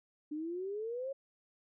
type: exponential sweep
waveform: sine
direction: up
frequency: 293.7 to 554.4 Hz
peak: -36 dBFS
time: 0.31-1.13 s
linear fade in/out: 10 ms
effects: none